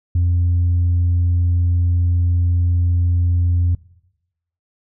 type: tone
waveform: sine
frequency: 87.31 Hz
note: F2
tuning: in tune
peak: -11 dBFS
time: 0.15-3.75 s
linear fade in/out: 5 ms
effects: noise-tail reverb RT60 0.9 s tail -22 dB re dry + tanh soft clip ceiling -11 dBFS